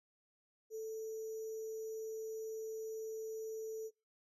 sine tone with sample-and-hold, 441 Hz, A4, 4 cents sharp, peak -40 dBFS, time 0.7-3.91 s, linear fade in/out 50 ms, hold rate 6300 Hz, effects noise-tail reverb RT60 0.3 s tail -25 dB re dry + resampled to 32000 Hz

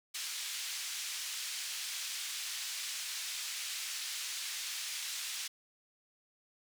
white band-pass noise, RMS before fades -40 dBFS, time 0.14-5.48 s, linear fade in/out 10 ms, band 2200 to 6700 Hz, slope 12 dB/octave, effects none

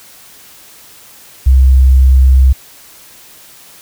sine tone, 65.4 Hz, C2, in tune, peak -3 dBFS, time 1.46-2.53 s, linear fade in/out 10 ms, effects white hiss -39 dBFS RMS until 3.81 s

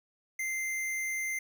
square tone, 2085 Hz, C7, 7 cents flat, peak -32 dBFS, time 0.39-1.39 s, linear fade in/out 5 ms, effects 12-bit

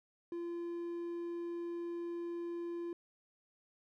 triangle tone, 343 Hz, F4, 31 cents flat, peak -36 dBFS, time 0.32-2.93 s, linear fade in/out 2 ms, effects none

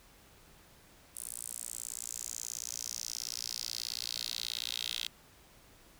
10% pulse tone with high-pass filter sweep, 58.5 Hz, A#1, 7 cents sharp, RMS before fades -40 dBFS, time 1.15-5.08 s, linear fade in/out 10 ms, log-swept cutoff 9300 to 3400 Hz, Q 3.7, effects pink hiss -60 dBFS RMS until 5.99 s

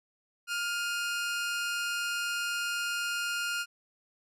sawtooth tone pair together, 1408 / 2512 Hz, F6 / D#7, +14 / +16 cents, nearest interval minor seventh, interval 1002 cents, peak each -27 / -36 dBFS, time 0.47-3.66 s, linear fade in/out 50 ms, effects low-pass 12000 Hz 12 dB/octave

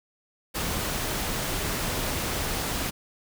pink noise, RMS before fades -29 dBFS, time 0.54-2.91 s, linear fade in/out 20 ms, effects none

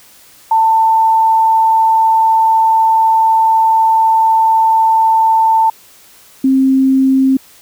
sine tone pair in turn, 892 / 265.7 Hz, A5 / C4, +23 / +27 cents, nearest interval octave + major sixth, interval 2096 cents, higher first, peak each -7 dBFS, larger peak neither, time 0.51-5.7 / 6.44-7.37 s, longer first, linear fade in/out 5 ms, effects white hiss -43 dBFS RMS until 7.61 s

